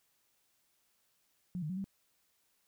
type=tone with pitch steps; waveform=sine; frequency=179.8 / 152.2 / 185.2 / 194.9 Hz; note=F#3 / D#3 / F#3 / G3; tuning=-49 / -38 / +2 / -10 cents; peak=-35 dBFS; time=1.55-1.842 s; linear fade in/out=0 ms; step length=73 ms; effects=white hiss -75 dBFS RMS until 2.67 s